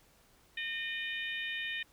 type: harmonic tone with a mistuned harmonic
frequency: 611 Hz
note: D#5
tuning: 32 cents flat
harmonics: 3 / 4 / 5 / 6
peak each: -38 / -40 / -42 / -44 dBFS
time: 0.57-1.83 s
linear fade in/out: 5 ms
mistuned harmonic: 5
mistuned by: -17 cents
effects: pink hiss -65 dBFS RMS until 1.92 s